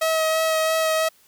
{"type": "tone with vibrato", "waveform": "sawtooth", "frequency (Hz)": 639, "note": "D#5", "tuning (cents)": 46, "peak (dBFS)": -15, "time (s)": [0.01, 1.09], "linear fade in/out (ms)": 10, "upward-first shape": "sine", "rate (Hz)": 3, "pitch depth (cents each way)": 13, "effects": ["white hiss -57 dBFS RMS until 1.27 s"]}